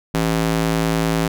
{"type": "tone with high-pass filter", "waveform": "square", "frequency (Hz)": 55, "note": "A1", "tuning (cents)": 0, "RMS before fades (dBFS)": -19, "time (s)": [0.14, 1.28], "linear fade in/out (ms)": 5, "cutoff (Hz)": 160, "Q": 0.94, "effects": []}